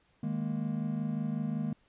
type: chord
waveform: triangle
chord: D# suspended fourth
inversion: none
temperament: equal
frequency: 155.56 / 207.7 / 233.1 Hz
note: D#3 / G#3 / A#3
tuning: 0 / 0 / 0 cents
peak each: -33 dBFS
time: 0.23-1.73 s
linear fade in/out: 5 ms
effects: pink hiss -69 dBFS RMS until 1.88 s + resampled to 8000 Hz